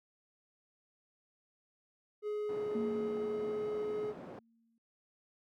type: tone with pitch glide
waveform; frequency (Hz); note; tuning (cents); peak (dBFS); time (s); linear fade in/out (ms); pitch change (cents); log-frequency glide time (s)
triangle; 420 to 422.7; G#4 to G#4; +19 to +31; -32; 2.22-4.14; 50; +12; 2.71-3.36
type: low-pass noise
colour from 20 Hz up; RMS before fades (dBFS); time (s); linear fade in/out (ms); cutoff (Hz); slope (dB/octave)
white; -47; 2.49-4.39; 2; 520; 12
type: tone with exponential decay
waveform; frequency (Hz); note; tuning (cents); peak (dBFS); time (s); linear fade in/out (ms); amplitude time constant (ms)
sine; 228.9; A#3; -31; -32; 2.75-4.78; 2; 440
effects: high-pass 150 Hz 12 dB/octave